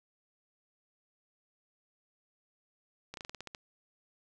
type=slowing click train; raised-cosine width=0.2 ms; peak=-25 dBFS; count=9; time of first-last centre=3.14-3.548 s; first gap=32 ms; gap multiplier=1.13; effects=none